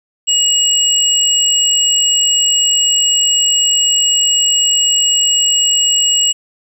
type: tone pair together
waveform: sine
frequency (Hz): 2881 / 7674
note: F#7 / A#8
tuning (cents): -47 / +49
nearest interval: octave + perfect fourth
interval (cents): 1696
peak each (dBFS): -12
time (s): 0.27-6.33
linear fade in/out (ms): 20
effects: tanh soft clip ceiling -2 dBFS + 8-bit